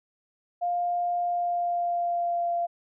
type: tone with pitch glide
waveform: sine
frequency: 703 to 690.5 Hz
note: F5 to F5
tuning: +11 to -20 cents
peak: -24 dBFS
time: 0.61-2.67 s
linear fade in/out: 20 ms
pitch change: -31 cents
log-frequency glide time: 1.22-2.51 s
effects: none

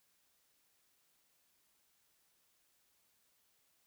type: silence
effects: white hiss -75 dBFS RMS until 3.86 s

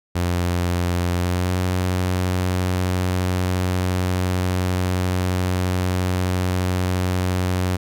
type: tone with pitch glide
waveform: sawtooth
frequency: 88 to 91.47 Hz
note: F2 to F#2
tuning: +14 to -19 cents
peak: -15 dBFS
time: 0.15-7.77 s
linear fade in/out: 10 ms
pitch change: +67 cents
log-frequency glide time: 1.13-1.57 s
effects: none

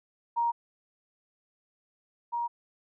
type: tone pair in turn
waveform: sine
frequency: 939 / 945.5 Hz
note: A#5 / A#5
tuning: +12 / +24 cents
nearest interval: unison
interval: 12 cents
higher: second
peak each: -24 / -28 dBFS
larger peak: first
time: 0.36-0.52 / 2.32-2.48 s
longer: neither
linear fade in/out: 20 ms
effects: none

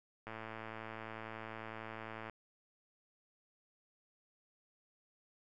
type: click train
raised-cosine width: 0.5 ms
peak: -30 dBFS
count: 226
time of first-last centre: 0.27-2.297 s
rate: 111 Hz
effects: none

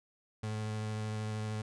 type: tone with vibrato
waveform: 35% pulse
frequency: 107.8 Hz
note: A2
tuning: 35 cents flat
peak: -33 dBFS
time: 0.43-1.62 s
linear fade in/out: 5 ms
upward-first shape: sine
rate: 13 Hz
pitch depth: 12 cents each way
effects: resampled to 22050 Hz

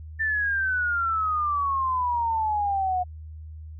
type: exponential sweep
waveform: sine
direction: down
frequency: 1792 to 719 Hz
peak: -22 dBFS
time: 0.19-3.04 s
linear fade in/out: 20 ms
effects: added 78 Hz sine -37 dBFS peak until 3.79 s

